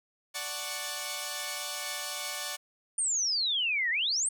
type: chord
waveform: 5% pulse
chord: D major seventh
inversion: none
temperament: equal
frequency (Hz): 587.3 / 740 / 880 / 1108.7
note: D5 / F#5 / A5 / C#6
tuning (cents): 0 / 0 / 0 / 0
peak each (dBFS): -27 / -28 / -32 / -27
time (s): 0.34-2.57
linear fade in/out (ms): 20
type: exponential two-way sweep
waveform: sine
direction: down then up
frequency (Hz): 9150 to 1800 to 9150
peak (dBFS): -26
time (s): 2.98-4.29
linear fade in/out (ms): 5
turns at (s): 3.9
effects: none